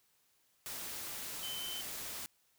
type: tone in noise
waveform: sine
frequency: 3068 Hz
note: G7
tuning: 38 cents flat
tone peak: -41 dBFS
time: 1.43-1.81 s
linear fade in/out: 0 ms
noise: white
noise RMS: -43 dBFS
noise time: 0.66-2.26 s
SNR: -1 dB
effects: white hiss -73 dBFS RMS until 2.58 s